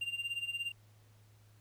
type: tone with tremolo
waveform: triangle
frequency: 2787 Hz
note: F7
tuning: 4 cents flat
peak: -31 dBFS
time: 0.01-0.72 s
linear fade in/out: 5 ms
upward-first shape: sine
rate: 17 Hz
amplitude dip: 80%
effects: added 106 Hz sine -60 dBFS peak until 1.6 s + pink hiss -69 dBFS RMS until 1.6 s